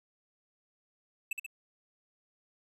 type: tone with echo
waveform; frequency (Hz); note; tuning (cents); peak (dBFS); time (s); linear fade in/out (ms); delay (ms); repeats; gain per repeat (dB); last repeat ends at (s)
square; 2637; E7; 0; -31; 1.31-1.33; 5; 67; 2; -4; 1.464
effects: resampled to 32000 Hz